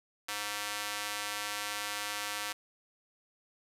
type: tone with high-pass filter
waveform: square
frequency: 103.83 Hz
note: G#2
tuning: in tune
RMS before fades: -37 dBFS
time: 0.28-2.53 s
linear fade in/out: 10 ms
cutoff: 1300 Hz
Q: 0.62
effects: resampled to 32000 Hz + 9-bit